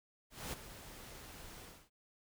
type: noise with ADSR envelope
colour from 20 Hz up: pink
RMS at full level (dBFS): -41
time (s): 0.3-1.9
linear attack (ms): 230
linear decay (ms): 14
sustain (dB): -11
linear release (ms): 280
effects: none